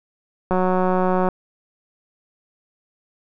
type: click train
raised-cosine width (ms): 1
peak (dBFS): -7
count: 144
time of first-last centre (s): 0.51-1.287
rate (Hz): 184
effects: none